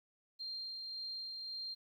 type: tone with tremolo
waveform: sine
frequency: 4186 Hz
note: C8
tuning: in tune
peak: -40 dBFS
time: 0.39-1.75 s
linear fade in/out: 20 ms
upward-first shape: sine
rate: 1.8 Hz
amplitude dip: 25%
effects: 12-bit